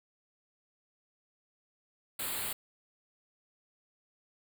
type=band-stop noise; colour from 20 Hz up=white; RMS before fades=-36 dBFS; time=2.19-2.53 s; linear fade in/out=5 ms; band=4600 to 7400 Hz; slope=96 dB/octave; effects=none